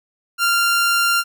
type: tone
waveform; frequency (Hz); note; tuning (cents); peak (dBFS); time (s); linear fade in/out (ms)
sawtooth; 1389; F6; -10; -11; 0.38-1.24; 50
effects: none